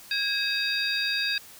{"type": "tone cluster", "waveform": "sine", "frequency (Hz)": [1637, 2561, 3771, 4740], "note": ["G#6", "D#7", "A#7", "D8"], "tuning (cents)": [-25, 49, 19, 15], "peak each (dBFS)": -30, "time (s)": [0.11, 1.38], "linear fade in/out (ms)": 2, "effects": ["white hiss -48 dBFS RMS until 1.59 s"]}